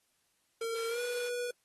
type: tone with pitch glide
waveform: square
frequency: 457 to 487 Hz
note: A#4 to B4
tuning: -34 to -24 cents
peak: -34 dBFS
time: 0.61-1.51 s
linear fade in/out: 5 ms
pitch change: +110 cents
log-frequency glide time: 0.88-1.01 s
type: high-pass noise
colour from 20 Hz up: white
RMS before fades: -46 dBFS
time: 0.74-1.3 s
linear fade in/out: 20 ms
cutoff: 810 Hz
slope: 48 dB/octave
effects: white hiss -75 dBFS RMS until 1.64 s + AAC 32 kbps